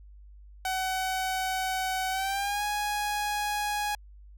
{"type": "tone with pitch glide", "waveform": "sawtooth", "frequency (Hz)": [753, 830.7], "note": ["F#5", "G#5"], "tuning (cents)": [30, 0], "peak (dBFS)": -24, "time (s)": [0.65, 3.95], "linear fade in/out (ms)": 2, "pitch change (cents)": 170, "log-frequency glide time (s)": [2.1, 2.63], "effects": ["added 50 Hz sine -47 dBFS peak until 4.37 s"]}